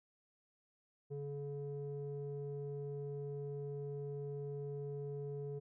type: tone with low-pass filter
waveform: square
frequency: 142.3 Hz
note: C#3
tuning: 46 cents sharp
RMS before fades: -43 dBFS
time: 1.1-5.6 s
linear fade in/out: 20 ms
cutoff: 430 Hz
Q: 3.3
effects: none